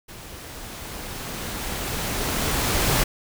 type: noise with level ramp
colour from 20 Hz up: pink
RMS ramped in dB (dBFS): -41 to -20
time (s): 0.08-3.04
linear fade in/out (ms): 10
effects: none